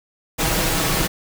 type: noise with comb filter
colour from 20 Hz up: pink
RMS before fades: -20 dBFS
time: 0.38-1.08 s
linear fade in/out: 20 ms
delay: 6.2 ms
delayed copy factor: +0.5
effects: none